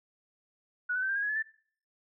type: tone with pitch steps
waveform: sine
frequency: 1466 / 1505.5 / 1546 / 1587.6 / 1630.4 / 1674.3 / 1719.4 / 1765.7 Hz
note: F#6 / F#6 / G6 / G6 / G#6 / G#6 / A6 / A6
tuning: -16 / +30 / -24 / +22 / -32 / +14 / -40 / +6 cents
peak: -28 dBFS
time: 0.89-1.426 s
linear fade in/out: 10 ms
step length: 67 ms
effects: noise-tail reverb RT60 0.5 s tail -20 dB re dry